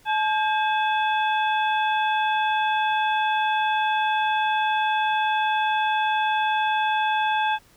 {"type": "harmonic tone with a mistuned harmonic", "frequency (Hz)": 860, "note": "A5", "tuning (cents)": -40, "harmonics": [1, 2, 3, 4], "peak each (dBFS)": [-21, -27, -31, -33], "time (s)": [0.05, 7.59], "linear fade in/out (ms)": 50, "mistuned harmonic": 2, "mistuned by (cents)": -120, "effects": ["pink hiss -56 dBFS RMS until 7.76 s"]}